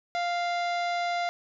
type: harmonic tone with a mistuned harmonic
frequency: 698.5 Hz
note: F5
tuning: in tune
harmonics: 1 / 2 / 3 / 4 / 5 / 6 / 7 / 8 / 9 / 10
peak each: -27 / -37 / -35 / -48 / -43 / -44 / -46 / -54 / -55 / -56 dBFS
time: 0.15-1.29 s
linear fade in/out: 0 ms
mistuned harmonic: 6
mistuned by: -67 cents
effects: none